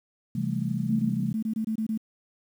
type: chord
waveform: sine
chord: A minor seventh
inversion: first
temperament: just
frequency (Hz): 132 / 165 / 198 / 220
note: C3 / E3 / G3 / A3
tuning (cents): +16 / +2 / +18 / 0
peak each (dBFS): -31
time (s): 0.35-1.33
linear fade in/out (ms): 5
type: tone bursts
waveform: sine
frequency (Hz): 220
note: A3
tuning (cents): 0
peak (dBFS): -25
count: 10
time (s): 0.9-1.976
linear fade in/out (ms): 5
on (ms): 86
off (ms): 24
effects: 9-bit